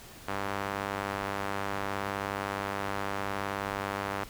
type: tone with band-pass filter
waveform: sawtooth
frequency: 99.3 Hz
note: G2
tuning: 23 cents sharp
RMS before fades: -34 dBFS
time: 0.28-4.24 s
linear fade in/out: 5 ms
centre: 1200 Hz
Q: 0.94
effects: pink hiss -49 dBFS RMS until 4.29 s